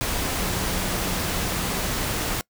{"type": "tone in noise", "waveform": "sine", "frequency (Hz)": 183, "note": "F#3", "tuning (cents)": -19, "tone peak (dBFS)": -34, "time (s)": [0.41, 1.87], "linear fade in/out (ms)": 0, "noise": "pink", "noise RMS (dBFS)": -26, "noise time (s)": [0.01, 2.41], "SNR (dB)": -11, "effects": ["noise-tail reverb RT60 0.1 s tail -24 dB re dry"]}